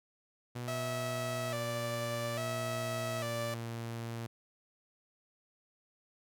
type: tone with pitch glide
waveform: sawtooth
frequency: 121.7 to 115.94 Hz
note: B2 to A#2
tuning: -25 to -9 cents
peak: -34 dBFS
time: 0.55-4.27 s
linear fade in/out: 10 ms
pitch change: -84 cents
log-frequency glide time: 0.68-3.65 s
type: tone with vibrato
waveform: sawtooth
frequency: 616 Hz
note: D#5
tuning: 17 cents flat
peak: -32 dBFS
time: 0.68-3.54 s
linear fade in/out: 0 ms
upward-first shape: square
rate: 0.59 Hz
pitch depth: 89 cents each way
effects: none